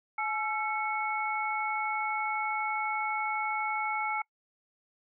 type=tone cluster; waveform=sine; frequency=855 / 1344 / 2204 Hz; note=A5 / E6 / C#7; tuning=-50 / +33 / -11 cents; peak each=-32 / -35 / -33 dBFS; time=0.18-4.22 s; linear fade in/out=5 ms; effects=noise-tail reverb RT60 0.1 s tail -26 dB re dry